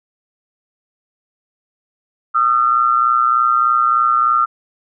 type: tone pair together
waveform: sine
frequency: 1227 / 1350.3 Hz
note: D#6 / E6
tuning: -25 / +41 cents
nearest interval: major second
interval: 166 cents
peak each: -14 dBFS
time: 2.34-4.46 s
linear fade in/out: 20 ms
effects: none